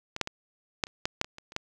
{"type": "clicks", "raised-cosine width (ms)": 0.2, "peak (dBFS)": [-18, -8, -17, -8, -29, -10, -7, -23, -26, -29, -13], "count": 11, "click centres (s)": [0.164, 0.213, 0.274, 0.838, 0.869, 1.055, 1.214, 1.245, 1.384, 1.521, 1.564], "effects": []}